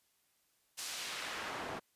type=noise with band-pass filter sweep; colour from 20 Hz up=pink; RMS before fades=-42 dBFS; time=0.77-1.8 s; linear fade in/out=20 ms; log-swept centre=7100 to 640 Hz; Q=0.71; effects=white hiss -75 dBFS RMS until 1.95 s + resampled to 32000 Hz